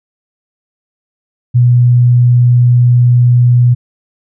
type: tone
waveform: sine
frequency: 122.3 Hz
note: B2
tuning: 16 cents flat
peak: -4 dBFS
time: 1.54-3.75 s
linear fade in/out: 20 ms
effects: none